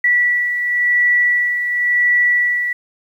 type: beating tone pair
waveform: sine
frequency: 1952 / 1952.94 Hz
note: B6 / B6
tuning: -21 / -20 cents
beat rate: 0.94 Hz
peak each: -13 / -22 dBFS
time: 0.04-2.73 s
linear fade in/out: 5 ms
effects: 8-bit